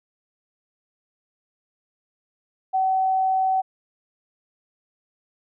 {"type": "tone", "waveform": "sine", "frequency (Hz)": 759, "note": "F#5", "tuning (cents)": 44, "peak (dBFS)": -18, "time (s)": [2.73, 3.62], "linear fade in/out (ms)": 20, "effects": []}